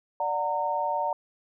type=chord; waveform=sine; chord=D augmented; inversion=none; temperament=just; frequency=587.3 / 734.2 / 917.7 Hz; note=D5 / F#5 / A#5; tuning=0 / -14 / -27 cents; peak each=-31 / -31 / -27 dBFS; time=0.2-1.13 s; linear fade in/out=2 ms; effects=none